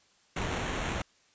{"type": "noise with sample-and-hold", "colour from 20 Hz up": "pink", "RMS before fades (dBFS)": -33, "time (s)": [0.36, 1.02], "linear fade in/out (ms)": 5, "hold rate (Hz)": 4900, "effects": ["white hiss -65 dBFS RMS until 1.34 s", "resampled to 16000 Hz"]}